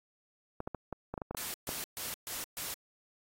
clicks, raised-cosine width 1 ms, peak -23 dBFS, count 10, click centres 0.604 / 0.675 / 0.747 / 0.927 / 1.14 / 1.178 / 1.218 / 1.31 / 1.348 / 1.691 s
white noise bursts, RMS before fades -39 dBFS, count 5, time 1.37-2.74 s, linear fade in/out 0 ms, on 170 ms, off 130 ms
effects AAC 48 kbps

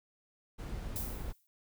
brown noise, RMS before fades -40 dBFS, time 0.58-1.33 s, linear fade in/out 20 ms
violet noise with exponential decay, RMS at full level -36 dBFS, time 0.96-1.47 s, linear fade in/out 0 ms, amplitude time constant 110 ms
effects none

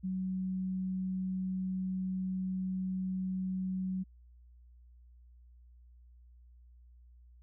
sine tone, 186.9 Hz, F#3, 18 cents sharp, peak -32 dBFS, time 0.03-4.04 s, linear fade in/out 20 ms, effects added 60 Hz sine -55 dBFS peak until 7.42 s

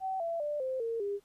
sine tone with pitch steps, 762 / 671.1 / 591 / 520.5 / 458.4 / 403.7 Hz, G5 / E5 / D5 / C5 / A#4 / G#4, -49 / +31 / +11 / -9 / -29 / -49 cents, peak -31 dBFS, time 0-1.2 s, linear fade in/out 50 ms, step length 200 ms, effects pink hiss -69 dBFS RMS until 1.24 s + resampled to 32000 Hz

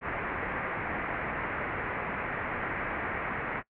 white low-pass noise, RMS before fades -34 dBFS, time 0.01-3.63 s, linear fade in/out 50 ms, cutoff 2200 Hz, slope 48 dB/octave, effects noise-tail reverb RT60 0.1 s tail -21 dB re dry

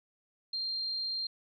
sine tone, 4186 Hz, C8, in tune, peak -32 dBFS, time 0.53-1.27 s, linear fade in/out 5 ms, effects none

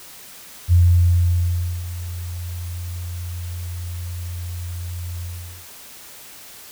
sine tone with ADSR envelope, 87.31 Hz, F2, in tune, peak -9 dBFS, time 0.68-5.67 s, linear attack 45 ms, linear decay 1100 ms, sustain -17 dB, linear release 450 ms, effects white hiss -41 dBFS RMS until 6.71 s

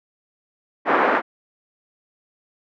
white band-pass noise, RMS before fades -18 dBFS, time 0.85-1.22 s, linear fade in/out 50 ms, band 260 to 1600 Hz, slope 24 dB/octave, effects none

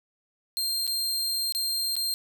sawtooth tone with dropouts, 4186 Hz, C8, in tune, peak -23 dBFS, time 0.57-2.14 s, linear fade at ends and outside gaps 0 ms, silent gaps 0.868-0.876 / 1.523-1.549 / 1.955-1.965 s, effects 9-bit

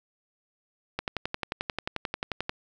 click train, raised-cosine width 0.3 ms, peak -13 dBFS, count 18, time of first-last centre 0.99-2.494 s, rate 11.3 Hz, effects none

